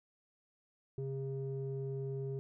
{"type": "tone with low-pass filter", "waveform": "square", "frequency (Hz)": 135, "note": "C#3", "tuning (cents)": -45, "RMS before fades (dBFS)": -39, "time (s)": [0.98, 2.39], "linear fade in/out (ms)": 0, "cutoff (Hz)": 350, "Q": 6.1, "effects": []}